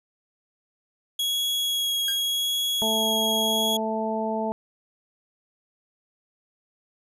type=tone with vibrato; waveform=40% pulse; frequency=3322 Hz; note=G#7; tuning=in tune; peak=-22 dBFS; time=1.19-3.77 s; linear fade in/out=5 ms; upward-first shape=sine; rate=0.86 Hz; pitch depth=9 cents each way
type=tone with exponential decay; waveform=25% pulse; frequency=1601 Hz; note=G6; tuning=36 cents sharp; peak=-24 dBFS; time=2.08-2.23 s; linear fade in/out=2 ms; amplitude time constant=31 ms
type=harmonic tone; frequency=220 Hz; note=A3; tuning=in tune; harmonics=1 / 2 / 3 / 4; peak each=-29 / -31 / -29 / -30 dBFS; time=2.82-4.52 s; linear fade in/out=0 ms
effects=none